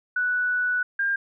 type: tone pair in turn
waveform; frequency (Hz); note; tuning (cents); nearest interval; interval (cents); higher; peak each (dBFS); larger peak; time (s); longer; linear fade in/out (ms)
sine; 1480 / 1603.2; F#6 / G6; 0 / +38; minor second; 138; second; -21; neither; 0.16-0.83 / 0.99-1.16; first; 5
effects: none